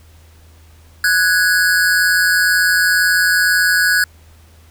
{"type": "tone pair together", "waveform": "square", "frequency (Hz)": [1479, 1657], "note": ["F#6", "G#6"], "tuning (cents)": [-1, -4], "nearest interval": "major second", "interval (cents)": 197, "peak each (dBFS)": -15, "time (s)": [1.04, 4.04], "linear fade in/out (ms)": 2, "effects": ["added 80 Hz sine -43 dBFS peak until 4.7 s", "pink hiss -51 dBFS RMS until 4.7 s"]}